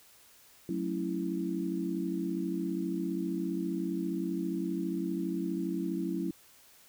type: chord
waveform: sine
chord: F# minor seventh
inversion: none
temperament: equal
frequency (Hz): 185 / 220 / 277.2 / 329.6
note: F#3 / A3 / C#4 / E4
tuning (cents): 0 / 0 / 0 / 0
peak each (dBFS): -35 / -40 / -37 / -34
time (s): 0.69-6.31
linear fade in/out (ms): 2
effects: white hiss -59 dBFS RMS until 6.88 s